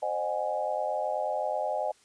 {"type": "chord", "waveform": "sine", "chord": "Ab dominant seventh", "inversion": "first", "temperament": "equal with one note detuned", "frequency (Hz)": [523.3, 611.2, 740, 830.6], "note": ["C5", "Eb5", "Gb5", "Ab5"], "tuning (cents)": [0, -31, 0, 0], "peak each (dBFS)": [-35, -31, -34, -33], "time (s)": [0.02, 1.92], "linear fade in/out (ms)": 10, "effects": ["white hiss -62 dBFS RMS until 2.04 s", "resampled to 22050 Hz"]}